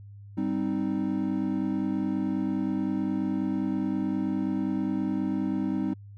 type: chord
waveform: triangle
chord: C minor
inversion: second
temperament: equal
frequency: 196 / 261.6 / 311.1 Hz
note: G3 / C4 / Eb4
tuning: 0 / 0 / 0 cents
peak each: -28 dBFS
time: 0.37-5.94 s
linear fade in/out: 10 ms
effects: added 101 Hz sine -43 dBFS peak until 6.17 s